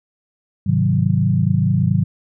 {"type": "chord", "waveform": "sine", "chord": "Ab dominant seventh", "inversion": "none", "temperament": "equal", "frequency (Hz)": [103.83, 130.81, 155.56, 185], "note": ["Ab2", "C3", "Eb3", "Gb3"], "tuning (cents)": [0, 0, 0, 0], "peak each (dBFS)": -19, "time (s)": [0.66, 2.04], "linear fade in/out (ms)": 10, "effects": []}